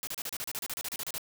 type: noise bursts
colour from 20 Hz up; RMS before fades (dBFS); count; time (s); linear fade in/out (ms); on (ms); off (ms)
white; -36; 16; 0.03-1.181; 0; 41; 33
effects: none